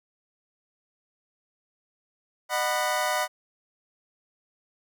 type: chord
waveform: 25% pulse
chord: B major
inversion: first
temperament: equal with one note detuned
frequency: 609.4 / 740 / 987.8 Hz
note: D#5 / F#5 / B5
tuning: -36 / 0 / 0 cents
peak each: -25 dBFS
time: 2.49-3.28 s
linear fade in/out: 50 ms
effects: none